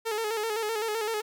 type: tone with vibrato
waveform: sawtooth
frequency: 438 Hz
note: A4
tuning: 8 cents flat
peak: -24 dBFS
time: 0.05-1.22 s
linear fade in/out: 20 ms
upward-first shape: square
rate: 7.8 Hz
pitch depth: 61 cents each way
effects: none